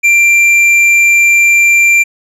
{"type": "tone with tanh clipping", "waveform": "sine", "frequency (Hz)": 2366, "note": "D7", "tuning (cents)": 12, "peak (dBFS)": -6, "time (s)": [0.03, 2.04], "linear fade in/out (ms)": 20, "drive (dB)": 8, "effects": ["resampled to 32000 Hz"]}